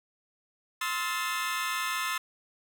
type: chord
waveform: 25% pulse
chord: F major seventh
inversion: second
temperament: equal with one note detuned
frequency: 1046.5 / 1290.6 / 1396.9 / 1760 Hz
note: C6 / E6 / F6 / A6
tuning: 0 / -37 / 0 / 0 cents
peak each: -30 / -30 / -36 / -31 dBFS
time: 0.81-2.18 s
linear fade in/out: 5 ms
effects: none